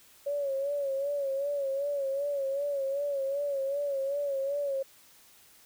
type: tone with vibrato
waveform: sine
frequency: 558 Hz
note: C#5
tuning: 11 cents sharp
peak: -28 dBFS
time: 0.26-4.83 s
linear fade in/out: 10 ms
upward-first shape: sine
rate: 2.6 Hz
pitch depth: 63 cents each way
effects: white hiss -58 dBFS RMS until 5.65 s